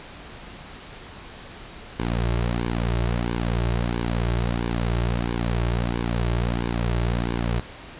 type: tone with flanger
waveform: sawtooth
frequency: 58.6 Hz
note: A#1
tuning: 10 cents sharp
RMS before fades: -24 dBFS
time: 1.99-7.6 s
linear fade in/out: 5 ms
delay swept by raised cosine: 1.5 to 4.1 ms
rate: 1.5 Hz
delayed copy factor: -0.85
effects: pink hiss -41 dBFS RMS until 7.99 s + resampled to 8000 Hz